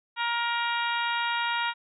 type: harmonic tone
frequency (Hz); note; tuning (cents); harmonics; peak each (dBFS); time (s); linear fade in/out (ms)
470.9; A#4; +18; 2 / 3 / 4 / 5 / 6 / 7 / 8; -29 / -31 / -34 / -36 / -36 / -38 / -38; 0.16-1.74; 50
effects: none